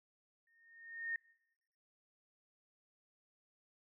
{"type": "tone with exponential growth", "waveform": "sine", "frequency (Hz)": 1838, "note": "A#6", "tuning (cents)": -25, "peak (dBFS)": -34, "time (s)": [0.47, 1.16], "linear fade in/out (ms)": 2, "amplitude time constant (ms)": 150, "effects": ["noise-tail reverb RT60 0.9 s tail -24 dB re dry"]}